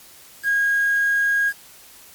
sine tone with quantisation, 1635 Hz, G#6, 28 cents flat, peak -16 dBFS, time 0.43-1.53 s, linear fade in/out 50 ms, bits 6, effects white hiss -46 dBFS RMS until 2.14 s + MP3 96 kbps

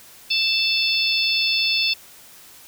harmonic tone with a mistuned harmonic, 883 Hz, A5, 6 cents sharp, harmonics 3 / 4 / 5 / 6, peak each -22 / -23 / -24 / -25 dBFS, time 0.3-1.94 s, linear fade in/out 10 ms, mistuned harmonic 6, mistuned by -18 cents, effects white hiss -46 dBFS RMS until 2.67 s

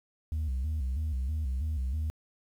sine tone with vibrato, 70.9 Hz, C#2, 40 cents sharp, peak -26 dBFS, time 0.32-2.1 s, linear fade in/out 0 ms, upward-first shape square, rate 3.1 Hz, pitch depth 160 cents each way, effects tanh soft clip ceiling -27 dBFS + 10-bit

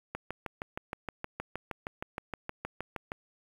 click train, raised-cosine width 0.5 ms, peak -20 dBFS, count 20, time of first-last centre 0.15-3.119 s, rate 6.4 Hz, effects 8-bit

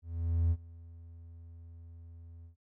triangle tone with ADSR envelope, 83.8 Hz, E2, 29 cents sharp, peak -22 dBFS, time 0.02-2.56 s, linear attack 490 ms, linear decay 53 ms, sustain -24 dB, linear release 110 ms, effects noise-tail reverb RT60 0.1 s tail -20 dB re dry + tanh soft clip ceiling -18 dBFS

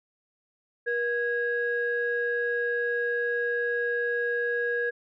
sine tone pair together, 477.8 / 1650.4 Hz, A#4 / G#6, +43 / -11 cents, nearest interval octave + major sixth, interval 2146 cents, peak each -27 dBFS, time 0.86-4.91 s, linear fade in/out 20 ms, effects tanh soft clip ceiling -17 dBFS

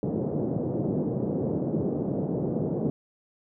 pink band-pass noise, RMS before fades -28 dBFS, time 0.03-2.9 s, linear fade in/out 0 ms, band 130 to 520 Hz, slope 24 dB/octave, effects none

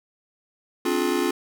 square chord, D half-diminished seventh, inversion third, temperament just, 264.3 / 293.7 / 352.4 / 422.9 Hz, C4 / D4 / F4 / Ab4, +18 / 0 / +16 / +31 cents, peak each -28 / -29 / -25 / -29 dBFS, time 0.85-1.31 s, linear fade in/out 5 ms, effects none

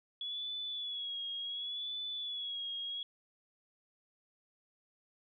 sine tone with vibrato, 3379 Hz, G#7, 29 cents sharp, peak -37 dBFS, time 0.21-3.03 s, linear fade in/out 2 ms, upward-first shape sine, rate 0.69 Hz, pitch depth 57 cents each way, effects none

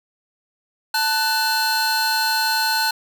45% pulse tone cluster, 884 / 1493 / 4180 Hz, A5 / F#6 / C8, +8 / +15 / -2 cents, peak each -22 dBFS, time 0.94-2.91 s, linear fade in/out 5 ms, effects none

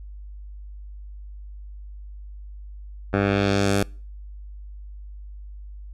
10% pulse tone with low-pass filter sweep, 99.4 Hz, G2, 25 cents sharp, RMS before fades -21 dBFS, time 3.13-3.83 s, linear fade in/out 5 ms, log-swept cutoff 1600 to 12000 Hz, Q 1.2, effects noise-tail reverb RT60 0.4 s tail -25 dB re dry + added 50 Hz sine -36 dBFS peak until 5.93 s

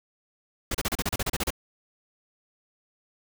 pink noise bursts, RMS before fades -27 dBFS, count 12, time 0.71-1.505 s, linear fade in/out 5 ms, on 36 ms, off 33 ms, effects none

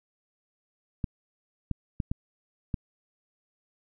clicks, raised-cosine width 5 ms, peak -16 dBFS, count 5, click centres 1.042 / 1.713 / 2.002 / 2.115 / 2.742 s, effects none

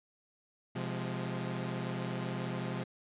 sawtooth chord, F minor, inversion second, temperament equal with one note detuned, 129.09 / 174.61 / 207.7 Hz, C3 / F3 / Ab3, -23 / 0 / 0 cents, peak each -34 / -35 / -37 dBFS, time 0.75-2.84 s, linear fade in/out 10 ms, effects resampled to 8000 Hz

